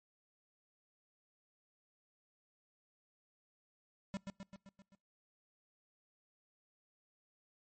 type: tone with echo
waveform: square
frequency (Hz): 196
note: G3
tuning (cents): 0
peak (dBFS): -38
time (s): 4.14-4.17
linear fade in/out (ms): 0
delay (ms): 130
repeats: 6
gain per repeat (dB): -4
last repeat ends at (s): 4.95
effects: noise-tail reverb RT60 0.4 s tail -26 dB re dry + MP3 32 kbps